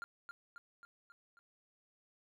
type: tone with echo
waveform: triangle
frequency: 1396.9 Hz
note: F6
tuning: in tune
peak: -39 dBFS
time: 0.02-0.04 s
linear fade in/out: 0 ms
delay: 270 ms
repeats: 5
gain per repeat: -4 dB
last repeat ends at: 1.39 s
effects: none